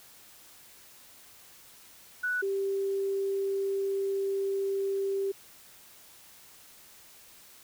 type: tone pair in turn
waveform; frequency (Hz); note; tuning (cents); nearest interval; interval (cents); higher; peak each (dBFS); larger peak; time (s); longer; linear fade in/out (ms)
sine; 1480 / 392; F#6 / G4; 0 / 0; octave + major seventh; 2300; first; -27; neither; 2.23-2.42 / 2.42-5.32; second; 10
effects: white hiss -54 dBFS RMS until 7.63 s